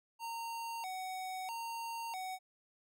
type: tone with vibrato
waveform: square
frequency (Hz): 830.6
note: G#5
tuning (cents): 0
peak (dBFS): -40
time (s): 0.19-2.39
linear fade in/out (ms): 50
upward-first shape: square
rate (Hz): 0.77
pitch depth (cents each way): 180
effects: none